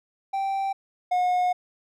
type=tone pair in turn; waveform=triangle; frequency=781 / 723 Hz; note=G5 / F#5; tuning=-7 / -40 cents; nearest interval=minor second; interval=133 cents; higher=first; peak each=-22 / -18 dBFS; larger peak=second; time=0.33-0.73 / 1.11-1.53 s; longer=second; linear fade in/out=10 ms; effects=none